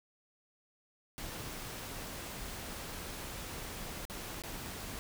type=noise with dropouts; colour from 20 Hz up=pink; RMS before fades=-43 dBFS; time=1.18-4.99 s; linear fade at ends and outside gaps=0 ms; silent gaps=4.053-4.098 / 4.42-4.437 s; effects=none